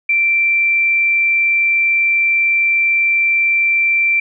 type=tone; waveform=sine; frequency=2349 Hz; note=D7; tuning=in tune; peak=-11 dBFS; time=0.09-4.2 s; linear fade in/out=5 ms; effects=none